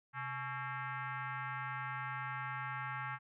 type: tone with frequency modulation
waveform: sine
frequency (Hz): 130.9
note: C3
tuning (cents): +1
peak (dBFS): -38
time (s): 0.13-3.19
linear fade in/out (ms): 50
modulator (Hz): 492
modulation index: 3.8
effects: none